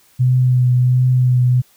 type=tone with vibrato; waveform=sine; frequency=126 Hz; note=B2; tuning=35 cents sharp; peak=-10 dBFS; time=0.19-1.62 s; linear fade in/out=20 ms; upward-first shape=triangle; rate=1.4 Hz; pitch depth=22 cents each way; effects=white hiss -53 dBFS RMS until 1.76 s